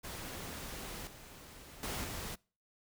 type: noise with level steps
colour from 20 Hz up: pink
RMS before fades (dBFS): -44 / -53 / -39 / -42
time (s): 0.03-2.36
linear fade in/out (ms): 20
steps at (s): 1.07 / 1.83 / 2.04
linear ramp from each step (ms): 2
effects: noise-tail reverb RT60 0.4 s tail -26 dB re dry